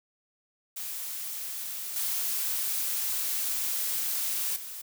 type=noise with level steps; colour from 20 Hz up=blue; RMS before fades=-36 / -30 / -40 dBFS; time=0.76-4.82 s; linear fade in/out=10 ms; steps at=1.96 / 4.56 s; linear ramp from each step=2 ms; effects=none